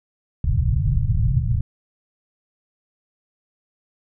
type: low-pass noise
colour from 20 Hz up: white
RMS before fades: -19 dBFS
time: 0.44-1.61 s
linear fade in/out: 5 ms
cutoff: 140 Hz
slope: 48 dB/octave
effects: none